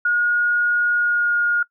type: tone with pitch glide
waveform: sine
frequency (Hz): 1439 to 1427.4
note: F#6 to F6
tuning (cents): -49 to +37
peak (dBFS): -15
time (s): 0.05-1.63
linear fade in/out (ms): 5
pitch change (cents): -14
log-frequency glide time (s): 0.94-1.35
effects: noise-tail reverb RT60 0.1 s tail -24 dB re dry

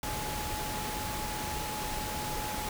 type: tone in noise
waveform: sine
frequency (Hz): 848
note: G#5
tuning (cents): +36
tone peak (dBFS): -38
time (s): 0.03-2.69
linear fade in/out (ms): 2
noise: pink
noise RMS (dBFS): -36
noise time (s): 0.03-2.69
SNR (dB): -5
effects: none

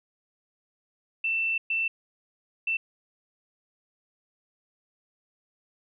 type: tone bursts at uneven times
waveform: sine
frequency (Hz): 2674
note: E7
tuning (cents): +24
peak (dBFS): -24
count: 3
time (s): 1.24-1.58 / 1.7-1.88 / 2.67-2.77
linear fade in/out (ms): 5
effects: none

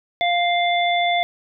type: harmonic tone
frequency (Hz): 698.5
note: F5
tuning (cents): 0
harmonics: 1 / 3 / 5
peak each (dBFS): -18 / -23 / -25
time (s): 0.21-1.23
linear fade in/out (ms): 0
effects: none

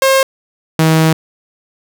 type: tone pair in turn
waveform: sawtooth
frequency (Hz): 535 / 159.79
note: C5 / D#3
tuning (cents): +38 / +46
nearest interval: octave + major sixth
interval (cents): 2092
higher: first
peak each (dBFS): -4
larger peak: neither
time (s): 0.02-0.23 / 0.79-1.13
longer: second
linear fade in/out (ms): 2
effects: none

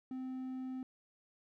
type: tone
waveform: triangle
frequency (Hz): 258.7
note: C4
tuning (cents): -19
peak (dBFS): -37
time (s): 0.11-0.83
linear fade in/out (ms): 2
effects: none

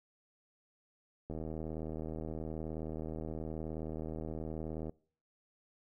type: click train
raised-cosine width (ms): 2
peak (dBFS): -28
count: 285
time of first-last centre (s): 1.3-4.895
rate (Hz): 79
effects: noise-tail reverb RT60 0.5 s tail -23 dB re dry

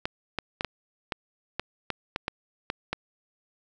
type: clicks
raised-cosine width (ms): 0.3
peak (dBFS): -12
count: 11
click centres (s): 0.055 / 0.387 / 0.609 / 0.647 / 1.122 / 1.596 / 1.903 / 2.161 / 2.281 / 2.701 / 2.93
effects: none

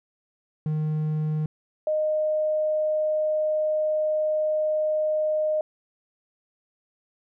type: tone pair in turn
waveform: triangle / sine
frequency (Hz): 154.1 / 616.4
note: D#3 / D#5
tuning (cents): -16 / -16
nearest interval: 2 octaves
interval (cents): 2400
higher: second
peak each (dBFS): -21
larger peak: neither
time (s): 0.66-1.46 / 1.87-5.61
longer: second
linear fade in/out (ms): 2
effects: none

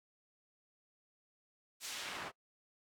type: noise with band-pass filter sweep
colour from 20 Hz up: pink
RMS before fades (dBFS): -44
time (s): 1.8-2.32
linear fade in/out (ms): 50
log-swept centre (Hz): 7800 to 850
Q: 0.74
effects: noise-tail reverb RT60 0.1 s tail -22 dB re dry

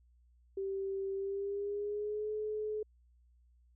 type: tone with pitch glide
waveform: sine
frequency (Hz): 389.3 to 427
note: G4 to G#4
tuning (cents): -12 to +48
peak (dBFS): -34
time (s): 0.57-2.83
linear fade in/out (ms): 5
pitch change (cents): +160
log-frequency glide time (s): 1.14-2.31
effects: added 60 Hz sine -63 dBFS peak until 3.75 s

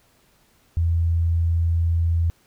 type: tone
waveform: sine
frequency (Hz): 83.7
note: E2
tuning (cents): +27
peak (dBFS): -17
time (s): 0.77-2.3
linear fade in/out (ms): 0
effects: pink hiss -60 dBFS RMS until 2.46 s

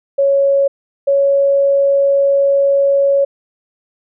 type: tone pair in turn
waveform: sine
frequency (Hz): 554.4 / 556.5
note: C#5 / C#5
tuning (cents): 0 / +7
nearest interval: unison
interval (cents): 7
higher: second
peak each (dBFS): -9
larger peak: neither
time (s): 0.18-0.68 / 1.07-3.25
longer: second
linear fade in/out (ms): 10
effects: none

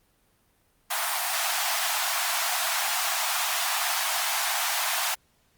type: high-pass noise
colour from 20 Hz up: pink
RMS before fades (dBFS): -27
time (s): 0.9-5.15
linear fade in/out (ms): 10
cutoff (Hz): 660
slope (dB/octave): 96
effects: pink hiss -66 dBFS RMS until 5.57 s + Opus 32 kbps

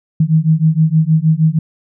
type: beating tone pair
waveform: sine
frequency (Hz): 155.5 / 161.9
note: D#3 / E3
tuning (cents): -1 / -31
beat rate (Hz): 6.4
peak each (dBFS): -12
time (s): 0.2-1.59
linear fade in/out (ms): 5
effects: none

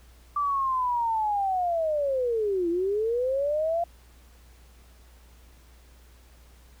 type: linear two-way sweep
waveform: sine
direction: down then up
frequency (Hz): 1175 to 332.7 to 694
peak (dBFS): -23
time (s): 0.36-3.84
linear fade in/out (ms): 5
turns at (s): 2.69
effects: added 60 Hz sine -51 dBFS peak until 6.8 s + pink hiss -59 dBFS RMS until 6.8 s

